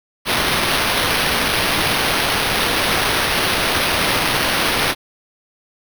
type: noise with sample-and-hold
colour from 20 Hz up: violet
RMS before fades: -18 dBFS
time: 0.25-4.95 s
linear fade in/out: 50 ms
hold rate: 7350 Hz
effects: none